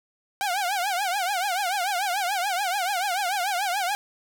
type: tone with vibrato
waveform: sawtooth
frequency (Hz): 762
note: G5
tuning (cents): -49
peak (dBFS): -20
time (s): 0.41-3.95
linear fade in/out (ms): 0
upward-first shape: triangle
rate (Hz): 6.9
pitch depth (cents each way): 190
effects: none